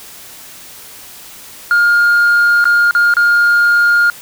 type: tone with dropouts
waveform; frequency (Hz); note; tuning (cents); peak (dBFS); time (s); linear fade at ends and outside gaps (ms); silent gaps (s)
sine; 1415; F6; +22; -5; 1.71-4.1; 1; 2.642-2.654 / 2.91-2.95 / 3.139-3.168
effects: tanh soft clip ceiling -6 dBFS + white hiss -35 dBFS RMS until 4.21 s